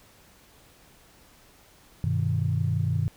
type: chord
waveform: sine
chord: G augmented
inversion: none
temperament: equal with one note detuned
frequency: 98 / 124.19 / 155.56 Hz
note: G2 / B2 / D#3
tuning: 0 / +10 / 0 cents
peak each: -26 / -27 / -27 dBFS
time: 2.04-3.08 s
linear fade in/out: 0 ms
effects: tanh soft clip ceiling -13 dBFS + pink hiss -56 dBFS RMS until 3.16 s